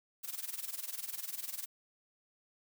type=noise with tremolo; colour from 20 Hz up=blue; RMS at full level=-38 dBFS; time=0.23-1.66 s; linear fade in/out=20 ms; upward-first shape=sine; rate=20 Hz; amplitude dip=85%; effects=none